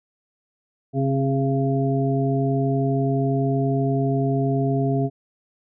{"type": "harmonic tone with a mistuned harmonic", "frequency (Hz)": 136.6, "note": "C#3", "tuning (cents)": -25, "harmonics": [1, 2, 3, 5], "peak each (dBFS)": [-21, -24, -26, -28], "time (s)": [0.93, 5.1], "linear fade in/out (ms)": 50, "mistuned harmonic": 2, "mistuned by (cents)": -28, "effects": []}